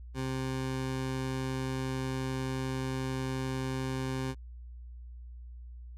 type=tone; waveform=20% pulse; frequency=131.3 Hz; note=C3; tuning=6 cents sharp; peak=-27 dBFS; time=0.14-4.35 s; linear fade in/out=50 ms; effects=added 60 Hz sine -43 dBFS peak until 5.97 s + low-pass 10000 Hz 12 dB/octave